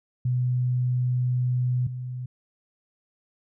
sine tone pair in turn, 125 / 125.68 Hz, B2 / B2, +21 / +31 cents, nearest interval unison, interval 10 cents, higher second, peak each -21 / -30 dBFS, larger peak first, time 0.25-1.87 / 1.87-2.26 s, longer first, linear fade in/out 5 ms, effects none

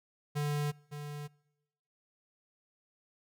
square tone with echo, 146.9 Hz, D3, 1 cent sharp, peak -31 dBFS, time 0.35-0.72 s, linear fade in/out 20 ms, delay 560 ms, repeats 1, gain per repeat -9 dB, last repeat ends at 1.28 s, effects noise-tail reverb RT60 1.0 s tail -25 dB re dry

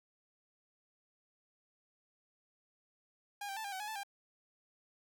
sawtooth tone with pitch steps, 813 / 784 / 880 / 802 / 756 / 840 / 876 / 799 Hz, G#5 / G5 / A5 / G5 / F#5 / G#5 / A5 / G5, -37 / 0 / 0 / +39 / +37 / +19 / -8 / +33 cents, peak -36 dBFS, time 3.41-4.034 s, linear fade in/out 5 ms, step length 78 ms, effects none

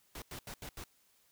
pink noise bursts at uneven times, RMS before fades -45 dBFS, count 5, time 0.15-0.22 / 0.31-0.39 / 0.47-0.54 / 0.62-0.69 / 0.77-0.84 s, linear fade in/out 2 ms, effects white hiss -70 dBFS RMS until 1.31 s

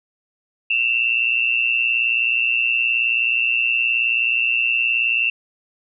sine tone pair together, 2637 / 2756 Hz, E7 / F7, 0 / -24 cents, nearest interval minor second, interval 76 cents, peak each -19 dBFS, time 0.7-5.3 s, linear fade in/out 5 ms, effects none

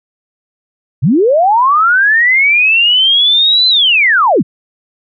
sine linear two-way sweep, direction up then down, 103.83 to 4073 to 103.83 Hz, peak -6 dBFS, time 1.02-4.43 s, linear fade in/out 20 ms, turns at 3.68 s, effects none

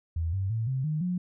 sine tone with pitch steps, 82.41 / 96.32 / 112.58 / 131.58 / 153.78 / 179.74 Hz, E2 / G2 / A2 / C3 / D#3 / F#3, 0 / -30 / +40 / +10 / -20 / -50 cents, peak -26 dBFS, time 0.16-1.18 s, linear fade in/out 5 ms, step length 170 ms, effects none

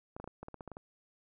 clicks, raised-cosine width 1 ms, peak -30 dBFS, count 11, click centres 0.165 / 0.2 / 0.242 / 0.276 / 0.43 / 0.484 / 0.543 / 0.608 / 0.677 / 0.717 / 0.769 s, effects none

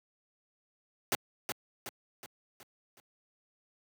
pink noise with echo, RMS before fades -29 dBFS, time 1.12-1.15 s, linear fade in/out 0 ms, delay 370 ms, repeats 5, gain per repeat -6 dB, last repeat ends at 3 s, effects high-pass 150 Hz 12 dB/octave

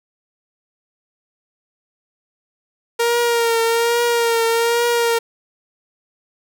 sawtooth tone with vibrato, 466.2 Hz, A#4, in tune, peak -11 dBFS, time 2.99-5.19 s, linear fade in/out 10 ms, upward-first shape triangle, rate 1.2 Hz, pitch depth 40 cents each way, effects none

